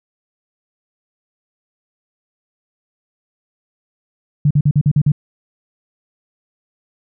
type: tone bursts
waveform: sine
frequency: 146.83 Hz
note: D3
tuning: in tune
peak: -9 dBFS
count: 7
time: 4.45-5.119 s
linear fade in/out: 5 ms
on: 57 ms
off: 45 ms
effects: none